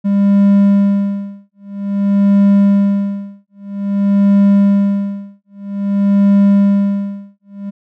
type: tone with tremolo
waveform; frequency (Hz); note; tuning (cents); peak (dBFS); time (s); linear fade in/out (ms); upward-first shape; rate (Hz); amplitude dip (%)
triangle; 200; G3; +35; -4; 0.04-7.71; 20; sine; 0.51; 100
effects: none